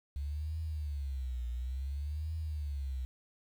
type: tone with vibrato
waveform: sine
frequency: 69.3 Hz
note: C#2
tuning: in tune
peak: -34 dBFS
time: 0.16-3.05 s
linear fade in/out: 0 ms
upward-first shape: triangle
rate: 0.57 Hz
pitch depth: 270 cents each way
effects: 10-bit